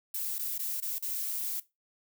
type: noise with dropouts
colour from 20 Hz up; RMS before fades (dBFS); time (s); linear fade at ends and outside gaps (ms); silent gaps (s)
violet; -34; 0.14-1.6; 5; 0.384-0.391 / 0.581-0.591 / 0.803-0.823 / 0.985-1.024
effects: noise-tail reverb RT60 0.2 s tail -17 dB re dry